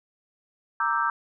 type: chord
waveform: sine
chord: E half-diminished seventh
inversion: second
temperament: equal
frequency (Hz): 932.3 / 1174.7 / 1318.5 / 1568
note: Bb5 / D6 / E6 / G6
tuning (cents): 0 / 0 / 0 / 0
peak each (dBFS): -28 / -27 / -27 / -28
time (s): 0.8-1.1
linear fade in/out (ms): 2
effects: none